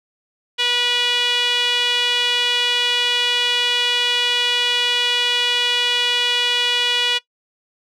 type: tone with band-pass filter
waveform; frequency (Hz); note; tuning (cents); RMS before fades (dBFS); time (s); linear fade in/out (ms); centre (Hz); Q
sawtooth; 486.4; B4; -26; -19; 0.58-7.19; 20; 3100; 4
effects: noise-tail reverb RT60 0.1 s tail -19 dB re dry